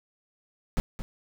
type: noise with echo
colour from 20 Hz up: brown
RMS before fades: -24 dBFS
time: 0.77-0.8 s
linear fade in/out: 0 ms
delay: 220 ms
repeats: 1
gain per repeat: -10 dB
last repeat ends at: 1.02 s
effects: none